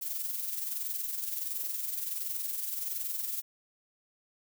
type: noise with amplitude modulation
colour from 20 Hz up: violet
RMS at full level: -33 dBFS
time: 0.01-3.42 s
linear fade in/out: 20 ms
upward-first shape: sine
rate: 21.4 Hz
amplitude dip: 50%
effects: none